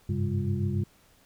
sine tone cluster, 95.6 / 102.8 / 133.8 / 199.6 / 351.4 Hz, G2 / G#2 / C3 / G3 / F4, -43 / -17 / +39 / +32 / +11 cents, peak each -29 / -33 / -31 / -32 / -38 dBFS, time 0.09-0.84 s, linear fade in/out 5 ms, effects pink hiss -61 dBFS RMS until 1.25 s

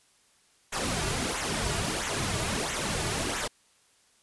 pink noise with flanger, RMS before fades -30 dBFS, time 0.72-3.48 s, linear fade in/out 10 ms, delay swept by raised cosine 0.2 to 3.9 ms, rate 1.5 Hz, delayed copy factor -0.65, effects white hiss -64 dBFS RMS until 4.22 s + resampled to 24000 Hz

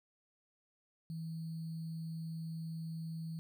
sine tone with sample-and-hold, 162.5 Hz, E3, 24 cents flat, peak -39 dBFS, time 1.1-3.39 s, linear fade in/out 0 ms, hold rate 4410 Hz, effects none

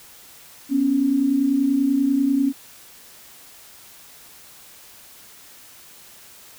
sine tone pair together, 247 / 277.2 Hz, B3 / C#4, 0 / 0 cents, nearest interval major second, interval 200 cents, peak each -23 / -17 dBFS, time 0.69-2.53 s, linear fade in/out 50 ms, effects white hiss -46 dBFS RMS until 6.58 s

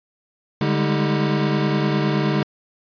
square tone cluster, 146.9 / 198 / 207.6 / 317.1 / 392.8 Hz, D3 / G3 / G#3 / D#4 / G4, +1 / +18 / 0 / +33 / +4 cents, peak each -22 / -28 / -25 / -26 / -28 dBFS, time 0.61-2.43 s, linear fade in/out 2 ms, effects resampled to 11025 Hz

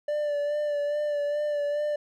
triangle tone with vibrato, 587.3 Hz, D5, in tune, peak -23 dBFS, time 0.08-1.96 s, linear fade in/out 5 ms, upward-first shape sine, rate 2.4 Hz, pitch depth 28 cents each way, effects none

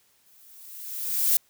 violet noise with exponential growth, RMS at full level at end -19 dBFS, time 0.26-1.37 s, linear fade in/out 2 ms, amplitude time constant 240 ms, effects white hiss -64 dBFS RMS until 1.49 s

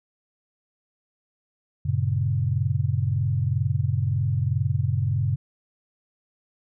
sine chord, G diminished, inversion none, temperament equal with one note detuned, 95.54 / 116.54 / 138.59 Hz, G2 / Bb2 / Db3, -44 / 0 / 0 cents, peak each -25 dBFS, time 1.85-5.36 s, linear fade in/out 10 ms, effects none

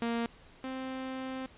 sawtooth tone pair in turn, 233.1 / 261.6 Hz, A#3 / C4, 0 / 0 cents, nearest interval major second, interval 200 cents, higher second, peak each -26 / -32 dBFS, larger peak first, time 0.02-0.26 / 0.64-1.46 s, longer second, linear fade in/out 0 ms, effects pink hiss -57 dBFS RMS until 1.57 s + resampled to 8000 Hz

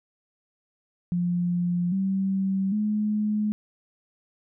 sine tone with pitch steps, 175.7 / 192.71 / 211.4 Hz, F3 / G3 / G#3, +11 / -29 / +31 cents, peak -22 dBFS, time 1.12-3.52 s, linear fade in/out 0 ms, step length 800 ms, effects none

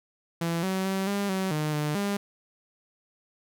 sawtooth tone with pitch steps, 167.9 / 189.3 / 192 / 201 / 189.8 / 152.5 / 149.8 / 201.5 Hz, E3 / F#3 / G3 / G3 / F#3 / D#3 / D3 / G3, +32 / +40 / -36 / +44 / +44 / -34 / +35 / +48 cents, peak -22 dBFS, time 0.41-2.17 s, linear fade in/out 5 ms, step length 220 ms, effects none

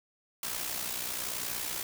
white noise with amplitude modulation, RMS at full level -33 dBFS, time 0.43-1.83 s, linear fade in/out 2 ms, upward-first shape sine, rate 61 Hz, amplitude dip 55%, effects none

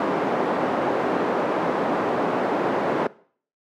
pink band-pass noise, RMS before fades -23 dBFS, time 0-3.07 s, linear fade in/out 2 ms, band 280 to 980 Hz, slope 12 dB/octave, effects noise-tail reverb RT60 0.5 s tail -20 dB re dry + high-pass 150 Hz 12 dB/octave

